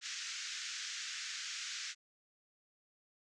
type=band-pass noise; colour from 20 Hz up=white; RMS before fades=-43 dBFS; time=0.01-1.95 s; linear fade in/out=50 ms; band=1400 to 6900 Hz; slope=48 dB/octave; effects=none